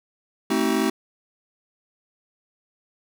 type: chord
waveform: square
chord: A diminished seventh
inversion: none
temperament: just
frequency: 220 / 264 / 316.8 / 380.2 Hz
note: A3 / C4 / Eb4 / Gb4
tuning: 0 / +16 / +31 / +47 cents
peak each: -26 dBFS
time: 0.5-0.9 s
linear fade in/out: 5 ms
effects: none